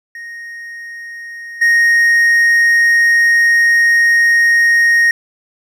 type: tone with level steps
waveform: triangle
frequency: 1864.7 Hz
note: A#6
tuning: in tune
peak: -25 / -6 dBFS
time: 0.15-5.11 s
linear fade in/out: 2 ms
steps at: 1.61 s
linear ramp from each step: 10 ms
effects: none